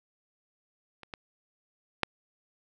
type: clicks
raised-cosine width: 0.3 ms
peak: -29 / -22 / -8 dBFS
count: 3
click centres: 1.033 / 1.138 / 2.033 s
effects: none